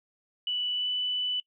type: tone with pitch glide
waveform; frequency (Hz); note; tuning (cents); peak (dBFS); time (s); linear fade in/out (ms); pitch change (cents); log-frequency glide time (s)
sine; 2964 to 2985; F#7 to F#7; +2 to +15; -27; 0.47-1.4; 2; +13; 0.72-0.89
effects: noise-tail reverb RT60 0.1 s tail -23 dB re dry